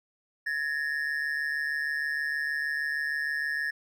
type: ring-modulated tone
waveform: triangle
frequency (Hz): 1760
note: A6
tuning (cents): 0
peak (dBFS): -23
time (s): 0.46-3.71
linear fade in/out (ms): 10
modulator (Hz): 73.2
effects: none